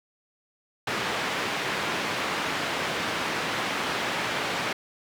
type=band-pass noise; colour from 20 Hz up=white; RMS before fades=-29 dBFS; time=0.87-4.73 s; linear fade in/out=5 ms; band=130 to 2400 Hz; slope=12 dB/octave; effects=none